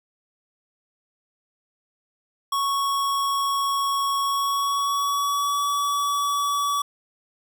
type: tone with pitch glide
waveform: square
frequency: 1108.7 to 1141.8 Hz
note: C#6 to D6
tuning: 0 to -49 cents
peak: -22 dBFS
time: 2.52-6.82 s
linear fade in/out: 5 ms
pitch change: +51 cents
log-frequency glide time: 4.23-5.6 s
effects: none